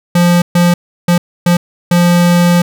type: tone bursts at uneven times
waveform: square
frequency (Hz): 174.61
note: F3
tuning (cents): 0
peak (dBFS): -7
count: 5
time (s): 0.15-0.42 / 0.55-0.74 / 1.08-1.18 / 1.46-1.57 / 1.91-2.62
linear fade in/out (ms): 5
effects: none